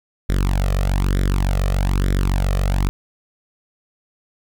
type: tone with flanger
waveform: sawtooth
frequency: 47.11 Hz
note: F#1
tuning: 32 cents sharp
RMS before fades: -18 dBFS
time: 0.29-2.89 s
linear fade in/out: 0 ms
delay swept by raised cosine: 0.54 to 1.64 ms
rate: 1.1 Hz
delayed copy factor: +0.8
effects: none